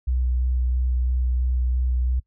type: tone with vibrato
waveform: sine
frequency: 62.4 Hz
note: B1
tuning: 19 cents sharp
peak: -19 dBFS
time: 0.07-2.2 s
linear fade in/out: 10 ms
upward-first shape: square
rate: 3 Hz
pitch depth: 11 cents each way
effects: noise-tail reverb RT60 0.1 s tail -22 dB re dry